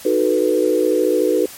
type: chord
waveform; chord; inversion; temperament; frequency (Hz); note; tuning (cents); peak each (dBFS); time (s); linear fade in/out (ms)
sine; B dominant seventh; first; equal; 311.1 / 370 / 440 / 493.9; D#4 / F#4 / A4 / B4; 0 / 0 / 0 / 0; -20 / -19 / -19 / -18; 0.05-1.46; 5
effects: white hiss -37 dBFS RMS until 1.57 s + MP3 64 kbps